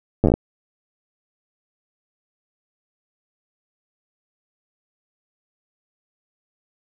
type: slowing click train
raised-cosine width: 2 ms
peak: -3 dBFS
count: 8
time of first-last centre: 0.24-0.34 s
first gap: 9 ms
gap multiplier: 1.15
effects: none